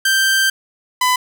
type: tone pair in turn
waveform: sawtooth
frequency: 1568 / 1003.4 Hz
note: G6 / B5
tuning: 0 / +27 cents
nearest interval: minor sixth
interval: 773 cents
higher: first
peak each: -9 dBFS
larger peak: neither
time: 0.05-0.5 / 1.01-1.16 s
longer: first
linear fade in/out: 5 ms
effects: none